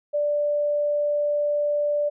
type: tone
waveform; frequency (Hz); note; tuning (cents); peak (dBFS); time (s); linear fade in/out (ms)
sine; 587.3; D5; 0; -20; 0.13-2.1; 20
effects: none